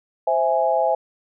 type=chord; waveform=sine; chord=C augmented; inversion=none; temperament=equal; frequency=523.3 / 659.3 / 830.6 Hz; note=C5 / E5 / G#5; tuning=0 / 0 / 0 cents; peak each=-22 / -20 / -21 dBFS; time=0.27-0.95 s; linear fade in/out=5 ms; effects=none